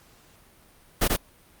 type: noise with echo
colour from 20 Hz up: pink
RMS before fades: -21 dBFS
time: 1.01-1.08 s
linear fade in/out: 10 ms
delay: 86 ms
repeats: 1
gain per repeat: -2 dB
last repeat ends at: 1.166 s
effects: pink hiss -56 dBFS RMS until 1.6 s + Opus 48 kbps